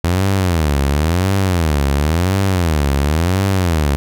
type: tone with vibrato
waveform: sawtooth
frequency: 82.41 Hz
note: E2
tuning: in tune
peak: -9 dBFS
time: 0.04-3.96 s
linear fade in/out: 0 ms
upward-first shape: sine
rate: 0.95 Hz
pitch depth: 300 cents each way
effects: none